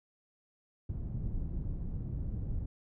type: low-pass noise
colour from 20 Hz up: pink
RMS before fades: -36 dBFS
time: 0.89-2.66 s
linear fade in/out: 5 ms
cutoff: 150 Hz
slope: 12 dB/octave
effects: none